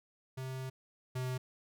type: tone pair in turn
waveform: square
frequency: 130.81 / 127.97 Hz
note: C3 / C3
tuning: 0 / -38 cents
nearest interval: unison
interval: 38 cents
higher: first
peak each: -39 / -35 dBFS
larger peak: second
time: 0.37-0.7 / 1.15-1.38 s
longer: first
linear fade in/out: 10 ms
effects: none